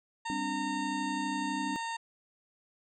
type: harmonic tone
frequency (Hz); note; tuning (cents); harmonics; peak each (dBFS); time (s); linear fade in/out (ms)
917; A#5; -29; 1 / 2 / 3 / 4 / 5 / 7 / 8 / 9; -35 / -41 / -45 / -47 / -49 / -52 / -53 / -54; 0.25-1.97; 10
type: chord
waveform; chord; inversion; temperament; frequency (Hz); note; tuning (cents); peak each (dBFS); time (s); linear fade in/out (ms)
sine; G suspended fourth; none; equal with one note detuned; 198.5 / 261.6 / 293.7; G3 / C4 / D4; +22 / 0 / 0; -40 / -38 / -36; 0.3-1.76; 0
effects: none